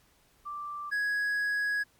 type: tone pair in turn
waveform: sine / triangle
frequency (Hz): 1174.7 / 1666.1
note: D6 / G#6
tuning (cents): 0 / +5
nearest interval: tritone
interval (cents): 605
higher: second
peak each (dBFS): -35 / -25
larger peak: second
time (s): 0.45-0.91 / 0.91-1.84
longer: second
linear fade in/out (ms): 20
effects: pink hiss -65 dBFS RMS until 1.99 s + MP3 96 kbps